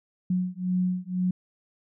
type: beating tone pair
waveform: sine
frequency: 181.3 / 183.3 Hz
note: F#3 / F#3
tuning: -35 / -16 cents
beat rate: 2 Hz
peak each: -27 dBFS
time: 0.3-1.31 s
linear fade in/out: 5 ms
effects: none